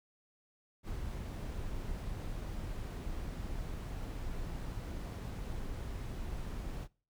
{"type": "noise", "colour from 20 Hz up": "brown", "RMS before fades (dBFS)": -40, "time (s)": [0.83, 6.88], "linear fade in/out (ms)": 50, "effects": ["noise-tail reverb RT60 0.4 s tail -24 dB re dry"]}